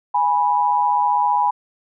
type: tone pair together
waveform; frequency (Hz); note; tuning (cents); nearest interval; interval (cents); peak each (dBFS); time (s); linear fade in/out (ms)
sine; 827.8 / 983; G#5 / B5; -6 / -8; minor third; 298; -18 / -17; 0.14-1.51; 10
effects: none